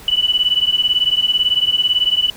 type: beating tone pair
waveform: sine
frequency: 2960 / 2978 Hz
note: F#7 / F#7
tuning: 0 / +11 cents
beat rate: 18 Hz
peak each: -16 dBFS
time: 0.08-2.3 s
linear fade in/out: 2 ms
effects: pink hiss -39 dBFS RMS until 2.36 s